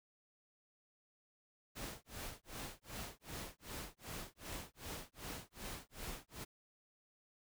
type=noise with tremolo; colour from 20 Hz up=pink; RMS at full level=-45 dBFS; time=1.75-6.45 s; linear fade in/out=20 ms; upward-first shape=sine; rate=2.6 Hz; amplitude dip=100%; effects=none